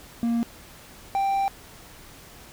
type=tone pair in turn; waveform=triangle; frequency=233.5 / 785.4 Hz; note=A#3 / G5; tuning=+3 / +3 cents; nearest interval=octave + major sixth; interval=2100 cents; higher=second; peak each=-19 dBFS; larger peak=neither; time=0.23-0.43 / 1.15-1.48 s; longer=second; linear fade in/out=0 ms; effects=pink hiss -47 dBFS RMS until 2.52 s